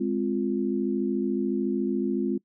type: chord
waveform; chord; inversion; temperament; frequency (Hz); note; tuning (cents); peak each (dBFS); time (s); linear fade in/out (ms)
sine; F minor; first; equal; 207.7 / 261.6 / 349.2; Ab3 / C4 / F4; 0 / 0 / 0; -28; 0-2.38; 10
effects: noise-tail reverb RT60 0.1 s tail -22 dB re dry